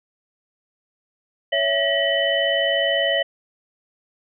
sine tone cluster, 560 / 660 / 1918 / 3013 Hz, C#5 / E5 / A#6 / F#7, +18 / +2 / +49 / +31 cents, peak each -23 dBFS, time 1.52-3.23 s, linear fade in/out 10 ms, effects none

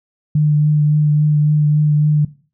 sine tone with vibrato, 150 Hz, D3, 37 cents sharp, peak -10 dBFS, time 0.35-2.25 s, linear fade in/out 5 ms, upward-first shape triangle, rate 3.6 Hz, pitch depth 20 cents each way, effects noise-tail reverb RT60 0.4 s tail -18 dB re dry

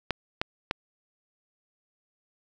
clicks, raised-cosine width 0.3 ms, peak -10 dBFS, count 3, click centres 0.107 / 0.415 / 0.711 s, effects none

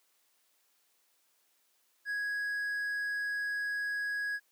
triangle tone, 1661.2 Hz, G#6, in tune, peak -30 dBFS, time 2.05-4.4 s, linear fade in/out 50 ms, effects white hiss -72 dBFS RMS until 4.51 s + high-pass 300 Hz 12 dB/octave

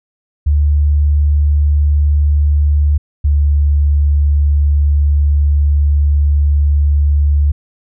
sine tone pair in turn, 73.42 / 72.62 Hz, D2 / D2, 0 / -19 cents, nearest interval unison, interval 19 cents, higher first, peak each -8 dBFS, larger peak neither, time 0.46-2.98 / 3.24-7.52 s, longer second, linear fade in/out 10 ms, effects none

